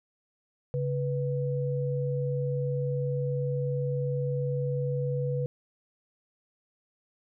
sine tone pair together, 138.59 / 492.3 Hz, C#3 / B4, 0 / -6 cents, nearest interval octave + minor seventh, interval 2194 cents, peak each -28 / -31 dBFS, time 0.74-5.46 s, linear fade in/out 0 ms, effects none

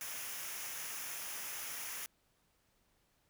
white noise with comb filter, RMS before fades -43 dBFS, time 0.01-2.06 s, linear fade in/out 0 ms, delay 0.24 ms, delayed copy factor -0.55, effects pink hiss -75 dBFS RMS until 3.29 s

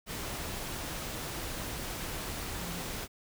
sine tone in noise, 174.61 Hz, F3, in tune, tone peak -42 dBFS, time 2.57-2.85 s, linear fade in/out 50 ms, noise pink, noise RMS -38 dBFS, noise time 0.06-3.08 s, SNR -7 dB, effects none

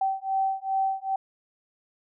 sine beating tone pair, 771 / 773.5 Hz, G5 / G5, -29 / -23 cents, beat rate 2.5 Hz, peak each -27 dBFS, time 0.01-1.16 s, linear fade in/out 5 ms, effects none

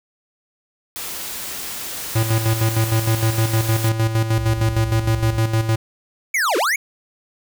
white noise, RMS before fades -29 dBFS, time 0.96-3.89 s, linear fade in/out 0 ms
square tone with tremolo, 111.8 Hz, A2, 28 cents sharp, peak -15 dBFS, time 2.15-5.76 s, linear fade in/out 10 ms, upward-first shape square, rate 6.5 Hz, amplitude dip 60%
triangle tone bursts, 65.41 Hz, C2, in tune, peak -23 dBFS, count 11, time 4.38-5.391 s, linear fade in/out 0 ms, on 71 ms, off 23 ms
square linear two-way sweep, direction down then up, 2313 to 311.1 to 2313 Hz, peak -17 dBFS, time 6.34-6.76 s, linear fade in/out 5 ms, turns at 6.57 s
effects none

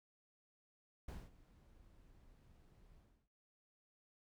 brown noise with ADSR envelope, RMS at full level -45 dBFS, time 1.08-3.29 s, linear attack 6 ms, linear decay 210 ms, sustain -20 dB, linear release 320 ms, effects none

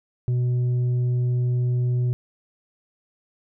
sine tone with tanh clipping, 123.47 Hz, B2, in tune, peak -20 dBFS, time 0.28-2.13 s, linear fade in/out 0 ms, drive 4 dB, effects none

